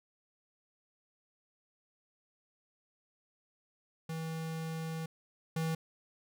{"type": "tone pair in turn", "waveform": "square", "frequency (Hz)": [161.6, 161.6], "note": ["E3", "E3"], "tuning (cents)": [-34, -34], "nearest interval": "unison", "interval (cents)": 0, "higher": "neither", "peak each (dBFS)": [-37, -32], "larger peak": "second", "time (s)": [[4.09, 5.06], [5.56, 5.75]], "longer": "first", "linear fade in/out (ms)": 5, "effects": []}